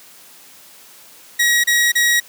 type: tone bursts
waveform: sawtooth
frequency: 1904 Hz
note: A#6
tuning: 36 cents sharp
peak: -9 dBFS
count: 3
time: 1.39-2.202 s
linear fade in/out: 10 ms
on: 250 ms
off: 31 ms
effects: white hiss -44 dBFS RMS until 2.28 s + high-pass 150 Hz 12 dB/octave